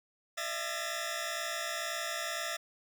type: tone cluster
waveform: 15% pulse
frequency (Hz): 608 / 670 / 1706 / 1777 / 1882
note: D#5 / E5 / G#6 / A6 / A#6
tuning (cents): -40 / +28 / +46 / +17 / +16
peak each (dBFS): -35 / -32 / -36 / -36 / -37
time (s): 0.37-2.57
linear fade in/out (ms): 10
effects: none